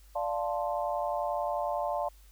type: chord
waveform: sine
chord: D minor seventh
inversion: none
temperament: equal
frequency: 587.3 / 698.5 / 880 / 1046.5 Hz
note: D5 / F5 / A5 / C6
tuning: 0 / 0 / 0 / 0 cents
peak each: -33 / -33 / -35 / -38 dBFS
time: 0.15-2.09 s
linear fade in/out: 10 ms
effects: added 50 Hz sine -53 dBFS peak until 2.31 s + white hiss -63 dBFS RMS until 2.31 s